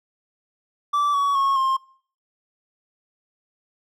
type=tone with pitch steps; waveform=triangle; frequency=1162 / 1127.6 / 1094.3 / 1061.9 Hz; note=D6 / C#6 / C#6 / C6; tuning=-19 / +29 / -23 / +25 cents; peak=-16 dBFS; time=0.93-1.77 s; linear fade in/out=10 ms; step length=210 ms; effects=noise-tail reverb RT60 0.5 s tail -23 dB re dry